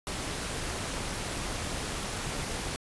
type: noise with amplitude modulation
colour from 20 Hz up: pink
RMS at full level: -32 dBFS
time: 0.07-2.76 s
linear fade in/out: 0 ms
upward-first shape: sine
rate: 227 Hz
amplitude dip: 50%
effects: resampled to 24000 Hz